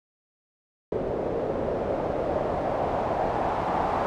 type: noise with low-pass filter sweep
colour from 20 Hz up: white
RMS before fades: -27 dBFS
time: 0.92-4.06 s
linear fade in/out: 0 ms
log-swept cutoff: 480 to 860 Hz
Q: 2.6
effects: none